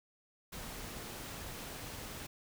pink noise, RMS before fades -45 dBFS, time 0.52-2.27 s, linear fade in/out 10 ms, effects none

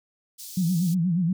pink high-pass noise, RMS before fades -40 dBFS, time 0.38-0.95 s, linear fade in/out 20 ms, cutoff 4400 Hz, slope 24 dB/octave
sine tone with vibrato, 174.61 Hz, F3, in tune, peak -20 dBFS, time 0.57-1.33 s, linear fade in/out 5 ms, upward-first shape sine, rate 8.4 Hz, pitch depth 130 cents each way
effects none

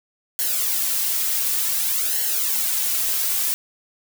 blue noise with flanger, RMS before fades -22 dBFS, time 0.39-3.54 s, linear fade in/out 0 ms, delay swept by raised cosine 0.82 to 3.52 ms, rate 0.55 Hz, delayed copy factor -0.8, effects none

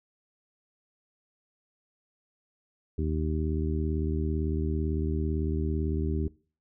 harmonic tone, 77.9 Hz, D#2, 3 cents sharp, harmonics 1 / 2 / 3 / 4 / 5, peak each -28 / -34 / -35 / -36 / -36 dBFS, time 2.98-6.28 s, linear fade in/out 5 ms, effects noise-tail reverb RT60 0.4 s tail -21 dB re dry

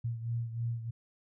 sine beating tone pair, 116.1 / 119.3 Hz, A#2 / A#2, -7 / +41 cents, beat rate 3.2 Hz, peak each -33 / -39 dBFS, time 0.04-0.91 s, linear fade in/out 10 ms, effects none

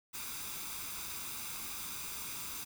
white noise with comb filter, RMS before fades -42 dBFS, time 0.13-2.65 s, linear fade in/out 20 ms, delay 0.82 ms, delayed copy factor +0.6, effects none

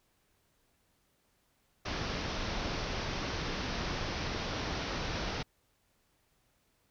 pink low-pass noise, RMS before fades -36 dBFS, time 1.85-5.43 s, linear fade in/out 10 ms, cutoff 5900 Hz, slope 96 dB/octave, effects pink hiss -73 dBFS RMS until 6.9 s

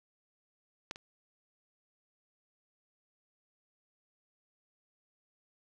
clicks, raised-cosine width 0.2 ms, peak -20 / -29 dBFS, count 2, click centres 0.911 / 0.959 s, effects none

